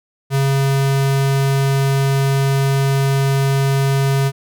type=tone; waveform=square; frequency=136.9 Hz; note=C#3; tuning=21 cents flat; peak=-14 dBFS; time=0.3-4.32 s; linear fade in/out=50 ms; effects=none